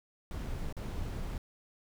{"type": "noise with dropouts", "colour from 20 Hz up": "brown", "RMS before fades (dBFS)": -37, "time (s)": [0.31, 1.38], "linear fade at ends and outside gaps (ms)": 1, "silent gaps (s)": [0.726, 0.767], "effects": []}